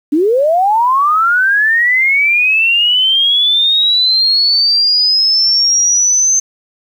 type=linear sweep; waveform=sine; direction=up; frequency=278 to 6272 Hz; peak=-8 dBFS; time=0.12-6.4 s; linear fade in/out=10 ms; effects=7-bit